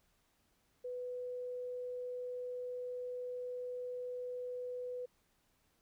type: tone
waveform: sine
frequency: 496.5 Hz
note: B4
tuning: 9 cents sharp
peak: -39 dBFS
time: 0.84-5.06 s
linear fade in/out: 10 ms
effects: pink hiss -75 dBFS RMS until 5.81 s